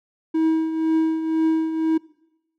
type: tone with tremolo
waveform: triangle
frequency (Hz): 320.4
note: E4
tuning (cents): -49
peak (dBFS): -13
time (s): 0.34-1.98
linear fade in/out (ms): 10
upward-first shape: triangle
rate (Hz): 2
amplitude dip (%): 65
effects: noise-tail reverb RT60 0.9 s tail -22 dB re dry